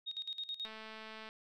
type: tone with tremolo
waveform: sine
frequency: 3729 Hz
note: A#7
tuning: in tune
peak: -37 dBFS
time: 0.06-0.69 s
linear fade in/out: 20 ms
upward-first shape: square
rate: 9.3 Hz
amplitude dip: 80%
type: click train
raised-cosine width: 0.3 ms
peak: -33 dBFS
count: 141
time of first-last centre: 0.65-1.289 s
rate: 219 Hz
effects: none